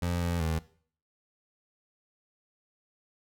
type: tone with pitch steps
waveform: 25% pulse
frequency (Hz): 87.2 / 86.3 / 80.2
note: F2 / F2 / E2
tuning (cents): -2 / -20 / -47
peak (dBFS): -24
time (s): 0.02-0.59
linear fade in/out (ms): 5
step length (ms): 190
effects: noise-tail reverb RT60 0.5 s tail -18 dB re dry